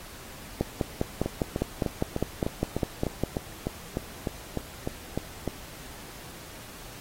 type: two click trains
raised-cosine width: 2 ms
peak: -14 / -11 dBFS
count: 15 / 14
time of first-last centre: 1.26-5.477 / 0.61-3.236 s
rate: 3.32 / 4.95 Hz
effects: pink hiss -45 dBFS RMS until 7 s + AAC 48 kbps